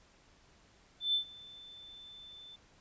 sine tone with ADSR envelope, 3530 Hz, A7, 5 cents sharp, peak -26 dBFS, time 1-2.56 s, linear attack 140 ms, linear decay 100 ms, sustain -23 dB, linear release 6 ms, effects pink hiss -64 dBFS RMS until 2.8 s + resampled to 16000 Hz

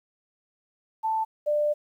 sine tone pair in turn, 883 / 594.5 Hz, A5 / D5, +6 / +21 cents, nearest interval perfect fifth, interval 685 cents, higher first, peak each -23 / -21 dBFS, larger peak second, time 1.03-1.25 / 1.46-1.74 s, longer second, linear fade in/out 20 ms, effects 10-bit

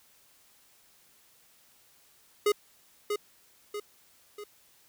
square tone with echo, 415.3 Hz, G#4, in tune, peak -22 dBFS, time 2.46-2.52 s, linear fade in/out 5 ms, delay 640 ms, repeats 3, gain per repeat -6 dB, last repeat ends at 4.44 s, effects white hiss -62 dBFS RMS until 4.88 s

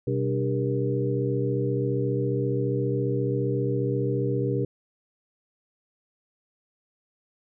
sine tone cluster, 126.7 / 194.7 / 296.5 / 399.9 / 474.6 Hz, B2 / G3 / D4 / G4 / A#4, +45 / -12 / +17 / +35 / +31 cents, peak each -26 / -35 / -31 / -29 / -30 dBFS, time 0.07-4.65 s, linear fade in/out 5 ms, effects none

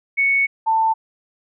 sine tone pair in turn, 2217 / 890 Hz, C#7 / A5, 0 / +20 cents, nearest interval octave + major third, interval 1580 cents, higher first, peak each -14 dBFS, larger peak neither, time 0.17-0.47 / 0.66-0.94 s, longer first, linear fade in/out 20 ms, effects none

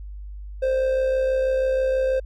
triangle tone with amplitude modulation, 523.3 Hz, C5, in tune, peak -15 dBFS, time 0.62-2.2 s, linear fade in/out 10 ms, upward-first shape sine, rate 66.2 Hz, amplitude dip 40%, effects added 50 Hz sine -33 dBFS peak until 2.25 s

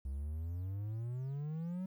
triangle exponential sweep, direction up, 65.41 to 190 Hz, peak -35 dBFS, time 0.05-1.86 s, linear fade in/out 5 ms, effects 12-bit

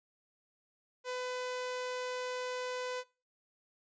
sawtooth tone, 502 Hz, B4, 28 cents sharp, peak -32 dBFS, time 1.04-3.04 s, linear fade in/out 50 ms, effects noise-tail reverb RT60 0.3 s tail -21 dB re dry + resampled to 16000 Hz

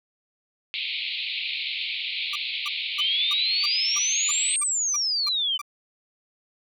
pink band-pass noise, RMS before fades -30 dBFS, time 0.74-4.56 s, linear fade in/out 0 ms, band 2200 to 4300 Hz, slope 96 dB/octave
30% pulse tone bursts, 1178 Hz, D6, 5 cents sharp, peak -28 dBFS, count 11, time 2.33-5.616 s, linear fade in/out 5 ms, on 26 ms, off 300 ms
sine exponential two-way sweep, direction up then down, 2976 to 8650 to 2976 Hz, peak -22 dBFS, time 2.98-5.58 s, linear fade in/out 20 ms, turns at 4.6 s
effects none

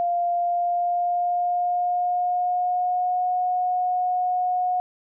sine tone with pitch glide, 698 to 726.8 Hz, F5 to F#5, -1 to -31 cents, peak -20 dBFS, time 0-4.8 s, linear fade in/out 0 ms, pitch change +70 cents, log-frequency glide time 0.33-3.27 s, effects none

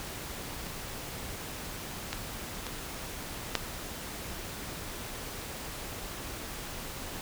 clicks, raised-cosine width 0.2 ms, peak -24 / -14 / -18 / -8 dBFS, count 4, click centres 0.668 / 2.13 / 2.667 / 3.553 s, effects pink hiss -40 dBFS RMS until 7.21 s

